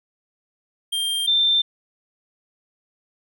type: tone pair in turn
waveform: square / sine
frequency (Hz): 3189 / 3574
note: G7 / A7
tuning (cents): +29 / +26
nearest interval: major second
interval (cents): 197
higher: second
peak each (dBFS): -22 / -15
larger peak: second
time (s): 0.92-1.27 / 1.27-1.62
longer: neither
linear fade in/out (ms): 10
effects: none